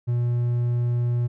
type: tone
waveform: triangle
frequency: 120.5 Hz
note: B2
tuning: 42 cents flat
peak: -18 dBFS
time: 0.07-1.28 s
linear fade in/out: 20 ms
effects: none